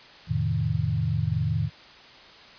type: chord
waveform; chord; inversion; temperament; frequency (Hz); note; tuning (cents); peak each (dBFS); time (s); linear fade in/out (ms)
sine; F dominant seventh; none; equal; 87.31 / 110 / 130.81 / 155.56; F2 / A2 / C3 / Eb3; 0 / 0 / 0 / 0; -30 / -27 / -30 / -27; 0.27-1.7; 50
effects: white hiss -48 dBFS RMS until 2.58 s + resampled to 11025 Hz